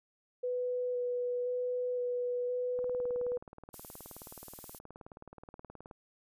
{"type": "tone with vibrato", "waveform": "sine", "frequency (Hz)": 493.9, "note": "B4", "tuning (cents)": 0, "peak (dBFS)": -31, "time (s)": [0.43, 3.38], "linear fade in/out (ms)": 10, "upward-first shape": "square", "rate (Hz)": 0.97, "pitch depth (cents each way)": 9}
{"type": "click train", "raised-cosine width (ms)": 1, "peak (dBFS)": -34, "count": 60, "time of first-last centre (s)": [2.79, 5.912], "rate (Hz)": 18.9}
{"type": "noise", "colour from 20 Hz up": "violet", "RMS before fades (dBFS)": -47, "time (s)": [3.73, 4.79], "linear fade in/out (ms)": 10}
{"effects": ["resampled to 32000 Hz"]}